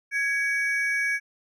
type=ring-modulated tone; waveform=triangle; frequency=1962 Hz; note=B6; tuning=12 cents flat; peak=-18 dBFS; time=0.11-1.2 s; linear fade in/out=50 ms; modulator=302 Hz; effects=none